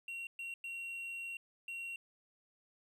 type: tone bursts at uneven times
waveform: triangle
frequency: 2743 Hz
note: F7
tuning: 32 cents flat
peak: -39 dBFS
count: 4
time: 0.08-0.27 / 0.39-0.54 / 0.64-1.37 / 1.68-1.96 s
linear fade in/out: 2 ms
effects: none